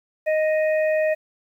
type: harmonic tone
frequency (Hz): 622.3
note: D#5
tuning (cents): 0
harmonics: 1 / 3 / 4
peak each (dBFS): -18 / -29 / -33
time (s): 0.26-1.15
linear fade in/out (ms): 20
effects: 9-bit